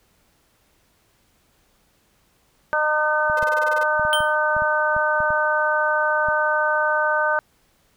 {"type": "harmonic tone", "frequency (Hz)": 304.6, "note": "D#4", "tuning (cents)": -37, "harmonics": [2, 3, 4, 5], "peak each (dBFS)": [-23, -24, -25, -21], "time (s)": [2.73, 7.39], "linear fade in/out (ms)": 0}
{"type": "clicks", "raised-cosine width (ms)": 5, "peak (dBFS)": -23, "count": 11, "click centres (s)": [3.299, 3.428, 3.996, 4.051, 4.205, 4.566, 4.621, 4.965, 5.204, 5.305, 6.286]}
{"type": "tone bursts", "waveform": "sawtooth", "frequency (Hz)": 517, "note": "C5", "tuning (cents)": -21, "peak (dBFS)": -25, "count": 10, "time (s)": [3.37, 3.833], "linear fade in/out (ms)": 2, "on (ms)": 22, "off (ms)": 27}
{"type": "tone with exponential decay", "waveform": "square", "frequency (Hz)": 3126, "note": "G7", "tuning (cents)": -6, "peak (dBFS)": -17, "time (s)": [4.13, 4.35], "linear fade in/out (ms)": 0, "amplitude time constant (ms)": 47}
{"effects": ["pink hiss -62 dBFS RMS until 7.96 s"]}